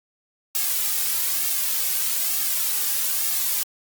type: noise with flanger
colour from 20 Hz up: blue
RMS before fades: -23 dBFS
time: 0.55-3.63 s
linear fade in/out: 0 ms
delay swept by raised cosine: 2 to 2.98 ms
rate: 1.1 Hz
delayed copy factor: -0.75
effects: Opus 48 kbps